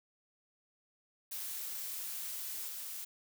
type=noise with level steps; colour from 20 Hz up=blue; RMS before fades=-41 / -43 dBFS; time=1.31-3.05 s; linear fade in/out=10 ms; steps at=2.68 s; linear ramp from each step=2 ms; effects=none